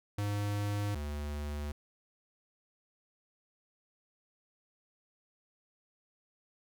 square tone pair in turn, 102.6 / 73.52 Hz, G#2 / D2, -21 / +2 cents, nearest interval tritone, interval 577 cents, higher first, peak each -32 / -36 dBFS, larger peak first, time 0.18-0.95 / 0.95-1.72 s, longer neither, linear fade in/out 5 ms, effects none

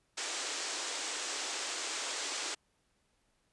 white band-pass noise, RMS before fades -38 dBFS, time 0.17-2.55 s, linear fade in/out 10 ms, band 290 to 8100 Hz, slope 48 dB/octave, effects pink hiss -75 dBFS RMS until 3.52 s + resampled to 24000 Hz

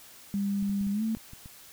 sine tone with pitch glide, 200 to 221.9 Hz, G3 to A3, +35 to +15 cents, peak -26 dBFS, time 0.34-1.15 s, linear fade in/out 0 ms, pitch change +180 cents, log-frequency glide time 0.92-1.03 s
clicks, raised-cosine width 5 ms, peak -33 dBFS, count 7, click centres 0.626 / 0.695 / 0.811 / 0.868 / 1.17 / 1.334 / 1.459 s
effects white hiss -51 dBFS RMS until 1.72 s

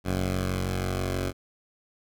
10% pulse tone pair together, 46.17 / 92.5 Hz, F#1 / F#2, -3 / 0 cents, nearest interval octave, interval 1203 cents, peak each -21 dBFS, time 0.04-1.33 s, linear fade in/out 50 ms, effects none

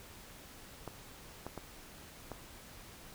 clicks, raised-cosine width 1 ms, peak -27 dBFS, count 4, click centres 0.877 / 1.466 / 1.577 / 2.317 s, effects pink hiss -53 dBFS RMS until 3.14 s

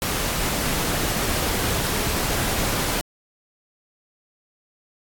pink noise, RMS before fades -24 dBFS, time 0.02-3.01 s, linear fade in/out 0 ms, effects AAC 64 kbps

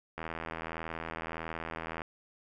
click train, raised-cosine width 0.5 ms, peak -22 dBFS, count 151, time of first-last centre 0.18-2.018 s, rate 81.6 Hz, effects none

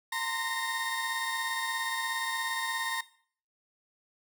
30% pulse tone cluster, 916 / 1041 / 1849 Hz, A#5 / C6 / A#6, -31 / -9 / -15 cents, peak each -33 / -35 / -31 dBFS, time 0.12-3.01 s, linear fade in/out 5 ms, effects noise-tail reverb RT60 0.5 s tail -17 dB re dry

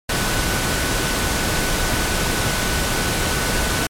sine tone in noise, 1493 Hz, F#6, 15 cents sharp, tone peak -29 dBFS, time 0.09-3.87 s, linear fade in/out 5 ms, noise pink, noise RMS -20 dBFS, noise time 0.09-3.87 s, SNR -12 dB, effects low-pass 12000 Hz 12 dB/octave + MP3 96 kbps

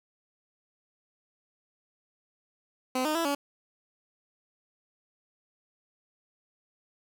15% pulse tone with pitch steps, 256.6 / 307.2 / 332.8 / 284 Hz, C4 / D#4 / E4 / C#4, -34 / -22 / +17 / +42 cents, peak -20 dBFS, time 2.95-3.35 s, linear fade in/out 5 ms, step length 100 ms, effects none

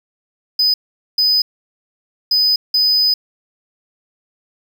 triangle tone bursts at uneven times, 5000 Hz, D#8, 8 cents sharp, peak -10 dBFS, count 4, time 0.59-0.74 / 1.18-1.42 / 2.31-2.56 / 2.74-3.14 s, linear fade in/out 5 ms, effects 7-bit

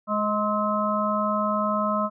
harmonic tone with a mistuned harmonic, 209.7 Hz, G#3, 17 cents sharp, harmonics 1 / 3 / 5 / 6, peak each -27 / -27 / -27 / -27 dBFS, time 0.07-2.1 s, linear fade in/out 50 ms, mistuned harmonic 6, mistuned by +41 cents, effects none

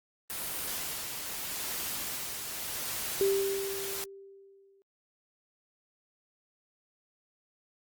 white noise with tremolo, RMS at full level -35 dBFS, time 0.3-4.04 s, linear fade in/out 0 ms, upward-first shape sine, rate 0.82 Hz, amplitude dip 30%
sine tone with exponential decay, 392.4 Hz, G4, 2 cents sharp, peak -22 dBFS, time 3.21-4.82 s, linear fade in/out 0 ms, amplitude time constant 350 ms
effects Opus 32 kbps

